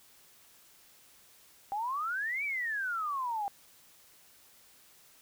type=exponential two-way sweep; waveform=sine; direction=up then down; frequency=784 to 2349 to 784 Hz; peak=-31 dBFS; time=1.72-3.48 s; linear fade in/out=0 ms; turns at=2.44 s; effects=white hiss -60 dBFS RMS until 5.21 s